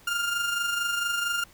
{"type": "tone with amplitude modulation", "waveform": "30% pulse", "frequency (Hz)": 1403, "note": "F6", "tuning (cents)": 8, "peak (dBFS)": -21, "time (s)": [0.07, 1.44], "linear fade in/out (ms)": 5, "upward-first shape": "sine", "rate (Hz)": 24.4, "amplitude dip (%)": 45, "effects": ["pink hiss -55 dBFS RMS until 1.53 s"]}